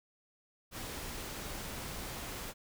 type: noise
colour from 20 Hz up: pink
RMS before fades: -42 dBFS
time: 0.71-2.54 s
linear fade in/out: 50 ms
effects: none